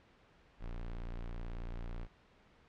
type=tone; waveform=square; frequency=29.14 Hz; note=A#0; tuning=in tune; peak=-40 dBFS; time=0.59-2.08 s; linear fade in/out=50 ms; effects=pink hiss -65 dBFS RMS until 2.68 s + low-pass 3000 Hz 12 dB/octave